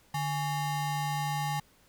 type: ring-modulated tone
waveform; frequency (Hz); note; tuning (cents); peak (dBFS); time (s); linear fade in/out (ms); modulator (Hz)
square; 489.8; B4; -14; -27; 0.14-1.6; 5; 342
effects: pink hiss -63 dBFS RMS until 1.88 s